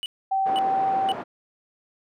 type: tone bursts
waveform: triangle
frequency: 2960 Hz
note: F#7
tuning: in tune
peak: -26 dBFS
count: 3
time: 0.03-1.117 s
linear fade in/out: 0 ms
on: 29 ms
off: 500 ms
type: tone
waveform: sine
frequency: 773 Hz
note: G5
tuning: 24 cents flat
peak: -20 dBFS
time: 0.31-1.13 s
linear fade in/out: 10 ms
type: band-pass noise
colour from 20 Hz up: pink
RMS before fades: -34 dBFS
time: 0.45-1.24 s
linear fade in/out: 20 ms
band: 310 to 1000 Hz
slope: 12 dB/octave
effects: none